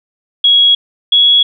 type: tone pair in turn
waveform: sine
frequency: 3322 / 3349 Hz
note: G#7 / G#7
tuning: 0 / +14 cents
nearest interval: unison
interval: 14 cents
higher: second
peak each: -5 dBFS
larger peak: neither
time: 0.44-0.75 / 1.12-1.43 s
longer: neither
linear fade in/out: 5 ms
effects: none